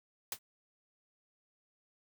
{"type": "noise with exponential decay", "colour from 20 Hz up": "white", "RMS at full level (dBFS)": -32, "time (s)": [0.32, 0.39], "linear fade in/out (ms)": 2, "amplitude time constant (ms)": 15, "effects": []}